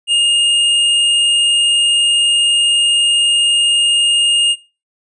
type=tone; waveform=square; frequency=2836 Hz; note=F7; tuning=26 cents sharp; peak=-11 dBFS; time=0.07-4.56 s; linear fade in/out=50 ms; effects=noise-tail reverb RT60 0.3 s tail -19 dB re dry + resampled to 22050 Hz